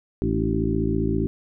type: harmonic tone with a mistuned harmonic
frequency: 55 Hz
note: A1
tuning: in tune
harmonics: 1 / 2 / 3 / 4 / 5 / 6 / 7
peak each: -28 / -28 / -28 / -28 / -28 / -28 / -28 dBFS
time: 0.22-1.27 s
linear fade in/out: 0 ms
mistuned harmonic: 5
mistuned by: +58 cents
effects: none